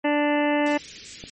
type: harmonic tone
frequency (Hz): 293.7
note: D4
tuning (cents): 0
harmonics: 1 / 2 / 3 / 4 / 5 / 6 / 7 / 8 / 9 / 10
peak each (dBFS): -22 / -24 / -27 / -38 / -40 / -31 / -32 / -43 / -34 / -39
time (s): 0.04-0.78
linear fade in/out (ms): 10
type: band-stop noise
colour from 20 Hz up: white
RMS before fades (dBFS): -38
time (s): 0.66-1.3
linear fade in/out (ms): 5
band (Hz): 420 to 1900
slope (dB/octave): 24
type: click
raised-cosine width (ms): 2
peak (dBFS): -25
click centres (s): 1.239
effects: MP3 32 kbps